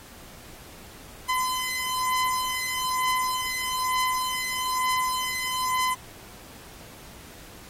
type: beating tone pair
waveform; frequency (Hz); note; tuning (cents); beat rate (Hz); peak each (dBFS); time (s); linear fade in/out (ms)
sawtooth; 1018 / 1019.1; C6 / C6; -48 / -46; 1.1; -25 / -23; 1.28-5.95; 20
effects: pink hiss -47 dBFS RMS until 7.69 s + AAC 48 kbps